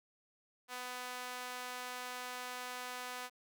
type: tone with high-pass filter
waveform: sawtooth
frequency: 249.4 Hz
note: B3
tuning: 17 cents sharp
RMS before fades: -44 dBFS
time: 0.68-3.3 s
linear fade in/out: 50 ms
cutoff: 910 Hz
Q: 0.9
effects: none